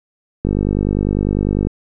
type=click train; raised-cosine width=3 ms; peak=-5 dBFS; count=62; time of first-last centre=0.45-1.67 s; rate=50 Hz; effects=none